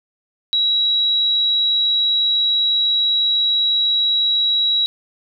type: tone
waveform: sine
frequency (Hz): 3878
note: B7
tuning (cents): -32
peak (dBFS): -14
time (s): 0.53-4.86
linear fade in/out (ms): 0
effects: none